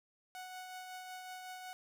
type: tone with tremolo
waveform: sawtooth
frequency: 739 Hz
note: F#5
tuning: 2 cents flat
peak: -40 dBFS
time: 0.35-1.73 s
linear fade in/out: 0 ms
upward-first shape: triangle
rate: 5.4 Hz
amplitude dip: 35%
effects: none